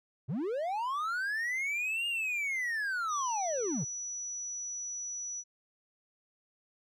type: linear two-way sweep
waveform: triangle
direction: up then down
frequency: 106.5 to 2841 to 106.5 Hz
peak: -29 dBFS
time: 0.28-3.85 s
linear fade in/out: 20 ms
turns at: 2.07 s
type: tone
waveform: sine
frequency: 5900 Hz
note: F#8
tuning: 6 cents flat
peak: -36 dBFS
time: 3.08-5.44 s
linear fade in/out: 50 ms
effects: none